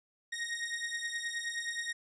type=beating tone pair; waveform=sawtooth; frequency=1864.7 / 1874.2 Hz; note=A#6 / A#6; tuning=0 / +9 cents; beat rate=9.5 Hz; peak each=-34 / -35 dBFS; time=0.32-1.93 s; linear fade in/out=10 ms; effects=resampled to 22050 Hz